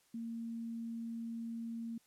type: tone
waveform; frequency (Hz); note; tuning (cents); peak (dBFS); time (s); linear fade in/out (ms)
sine; 230; A#3; -23; -39; 0.14-1.98; 5
effects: white hiss -71 dBFS RMS until 2.06 s + low-pass 12000 Hz 12 dB/octave